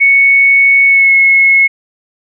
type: tone with pitch glide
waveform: sine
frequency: 2217 to 2180 Hz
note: C#7 to C#7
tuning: 0 to -29 cents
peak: -4 dBFS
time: 0-1.68 s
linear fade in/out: 20 ms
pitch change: -29 cents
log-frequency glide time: 0.86-1.13 s
effects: none